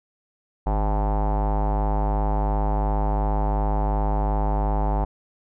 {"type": "tone with low-pass filter", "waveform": "square", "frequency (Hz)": 51.4, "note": "G#1", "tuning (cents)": -17, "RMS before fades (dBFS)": -22, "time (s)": [0.66, 5.05], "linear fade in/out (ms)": 10, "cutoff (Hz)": 840, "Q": 5.5, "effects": []}